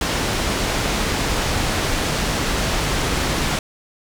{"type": "low-pass noise", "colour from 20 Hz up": "pink", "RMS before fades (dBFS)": -21, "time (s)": [0.01, 3.59], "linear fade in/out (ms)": 2, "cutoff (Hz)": 7300, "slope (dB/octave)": 12, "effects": []}